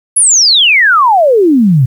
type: exponential sweep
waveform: sine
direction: down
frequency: 10830 to 120 Hz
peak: -4 dBFS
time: 0.16-1.86 s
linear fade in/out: 10 ms
effects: 7-bit